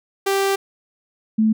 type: tone pair in turn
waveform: sawtooth / sine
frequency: 392 / 218.7 Hz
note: G4 / A3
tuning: 0 / -10 cents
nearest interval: minor seventh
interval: 1010 cents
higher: first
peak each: -13 dBFS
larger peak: neither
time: 0.26-0.56 / 1.38-1.53 s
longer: first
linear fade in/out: 10 ms
effects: none